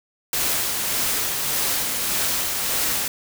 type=noise with tremolo; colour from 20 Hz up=white; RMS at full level=-22 dBFS; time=0.33-3.08 s; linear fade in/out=2 ms; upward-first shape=sine; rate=1.7 Hz; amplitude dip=30%; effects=none